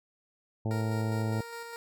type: harmonic tone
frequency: 110 Hz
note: A2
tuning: in tune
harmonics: 1 / 2 / 3 / 4 / 5 / 6 / 7 / 8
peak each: -29 / -35 / -39 / -41 / -43 / -45 / -46 / -47 dBFS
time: 0.65-1.41 s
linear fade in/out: 5 ms
type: tone with tremolo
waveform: 15% pulse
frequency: 466.2 Hz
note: A#4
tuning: in tune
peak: -32 dBFS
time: 0.71-1.76 s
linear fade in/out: 0 ms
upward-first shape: square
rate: 4.9 Hz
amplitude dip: 30%
effects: none